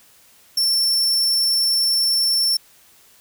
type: tone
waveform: 40% pulse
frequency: 5410 Hz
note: E8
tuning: 44 cents sharp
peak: -15 dBFS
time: 0.57-2.57 s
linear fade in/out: 5 ms
effects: white hiss -52 dBFS RMS until 3.2 s